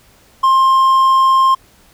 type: tone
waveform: triangle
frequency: 1059 Hz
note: C6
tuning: 21 cents sharp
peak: -6 dBFS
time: 0.43-1.55 s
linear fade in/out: 10 ms
effects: pink hiss -49 dBFS RMS until 1.93 s